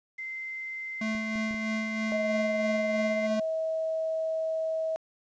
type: tone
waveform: sine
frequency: 2077 Hz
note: C7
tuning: 13 cents flat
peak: -34 dBFS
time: 0.18-3.27 s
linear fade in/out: 10 ms
type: tone with tremolo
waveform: square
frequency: 218.7 Hz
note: A3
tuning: 10 cents flat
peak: -29 dBFS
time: 1.01-3.4 s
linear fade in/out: 5 ms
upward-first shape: sine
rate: 3.1 Hz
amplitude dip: 40%
type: clicks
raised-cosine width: 3 ms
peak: -33 dBFS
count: 4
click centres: 1.151 / 1.357 / 1.51 / 1.543 s
type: tone with pitch glide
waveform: sine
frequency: 636 to 641.9 Hz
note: D#5 to E5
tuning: +38 to -46 cents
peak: -27 dBFS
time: 2.12-4.96 s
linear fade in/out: 0 ms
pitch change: +16 cents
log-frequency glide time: 2.97-3.19 s
effects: resampled to 16000 Hz + 10-bit